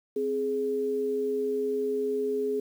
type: tone pair together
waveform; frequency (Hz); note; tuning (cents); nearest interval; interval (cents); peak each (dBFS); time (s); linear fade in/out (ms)
sine; 261.6 / 418.9; C4 / G#4; 0 / +15; minor sixth; 815; -34 / -26; 0.16-2.6; 5
effects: 9-bit